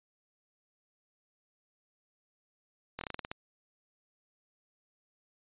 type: slowing click train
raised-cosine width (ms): 0.3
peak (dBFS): -21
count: 9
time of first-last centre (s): 2.99-3.315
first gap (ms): 22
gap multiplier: 1.17
effects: resampled to 8000 Hz